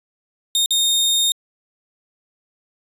sawtooth tone with dropouts, 3683 Hz, A#7, 22 cents flat, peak -12 dBFS, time 0.55-1.32 s, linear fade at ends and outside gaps 1 ms, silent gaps 0.66-0.707 s, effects resampled to 32000 Hz

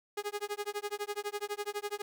sawtooth tone with tremolo, 412.7 Hz, G#4, 11 cents flat, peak -28 dBFS, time 0.17-2.02 s, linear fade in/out 5 ms, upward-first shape sine, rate 12 Hz, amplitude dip 100%, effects 11-bit

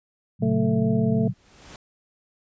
sine chord, F# major, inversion first, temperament just, 115.62 / 138.75 / 185 Hz, A#2 / C#3 / F#3, -14 / +2 / 0 cents, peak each -26 dBFS, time 0.39-1.34 s, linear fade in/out 50 ms
harmonic tone, 221.2 Hz, A3, 9 cents sharp, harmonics 1 / 2 / 3, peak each -22 / -28 / -32 dBFS, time 0.42-1.28 s, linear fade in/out 5 ms
pink noise with exponential growth, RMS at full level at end -41 dBFS, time 1.02-1.76 s, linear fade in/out 1 ms, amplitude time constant 160 ms
effects resampled to 16000 Hz

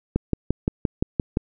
click train, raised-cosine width 3 ms, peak -7 dBFS, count 8, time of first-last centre 0.16-1.371 s, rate 5.78 Hz, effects none

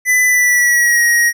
square tone with pitch glide, 2000 to 1889.9 Hz, B6 to A#6, +21 to +23 cents, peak -10 dBFS, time 0.05-1.33 s, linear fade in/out 50 ms, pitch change -98 cents, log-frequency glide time 0.25-1.02 s, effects none

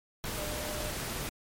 sine tone in noise, 603 Hz, D5, 46 cents sharp, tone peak -40 dBFS, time 0.38-0.9 s, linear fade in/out 0 ms, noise pink, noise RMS -36 dBFS, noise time 0.24-1.29 s, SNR -7 dB, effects MP3 64 kbps

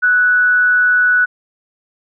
sine tone with frequency modulation, 1480 Hz, F#6, in tune, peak -9 dBFS, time 0.02-1.26 s, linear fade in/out 20 ms, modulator 177 Hz, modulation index 0.21, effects none

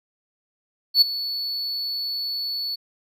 triangle tone with ADSR envelope, 4435 Hz, C#8, in tune, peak -8 dBFS, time 0.94-2.76 s, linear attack 75 ms, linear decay 12 ms, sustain -16 dB, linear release 17 ms, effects none

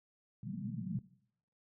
pink band-pass noise, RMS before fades -40 dBFS, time 0.43-0.99 s, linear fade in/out 2 ms, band 120 to 230 Hz, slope 96 dB/octave, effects noise-tail reverb RT60 0.7 s tail -20 dB re dry

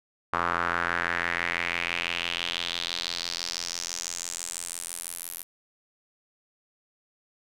sawtooth tone with band-pass filter sweep, 86 Hz, F2, 26 cents flat, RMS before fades -31 dBFS, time 0.33-5.43 s, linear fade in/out 5 ms, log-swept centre 1200 to 12000 Hz, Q 3.3, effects none

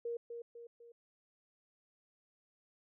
sine tone with echo, 470 Hz, A#4, 14 cents sharp, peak -36 dBFS, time 0.05-0.17 s, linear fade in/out 5 ms, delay 250 ms, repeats 3, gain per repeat -6 dB, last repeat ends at 0.92 s, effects none

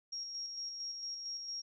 sine tone with tremolo, 5588 Hz, F8, in tune, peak -38 dBFS, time 0.12-1.62 s, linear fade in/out 10 ms, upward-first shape square, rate 4.4 Hz, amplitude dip 35%, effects none

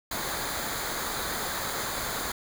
pink noise with comb filter, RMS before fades -32 dBFS, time 0.11-2.32 s, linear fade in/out 5 ms, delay 0.36 ms, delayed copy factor -0.65, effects none

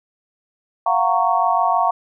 sine chord, Gb major seventh, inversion third, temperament just, 693.7 / 740 / 925 / 1110 Hz, F5 / Gb5 / Bb5 / Db6, -12 / 0 / -14 / +2 cents, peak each -20 dBFS, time 0.86-1.91 s, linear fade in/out 5 ms, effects none

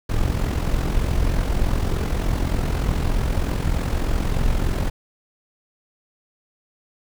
brown noise with amplitude modulation, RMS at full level -18 dBFS, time 0.09-4.9 s, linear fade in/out 10 ms, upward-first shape sine, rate 43.3 Hz, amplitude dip 60%, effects none

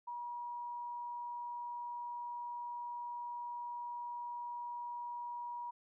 sine tone, 960 Hz, B5, 49 cents flat, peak -40 dBFS, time 0.07-5.71 s, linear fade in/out 10 ms, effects none

